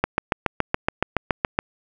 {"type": "click train", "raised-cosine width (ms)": 0.5, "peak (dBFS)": -3, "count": 12, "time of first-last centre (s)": [0.04, 1.589], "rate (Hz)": 7.1, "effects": []}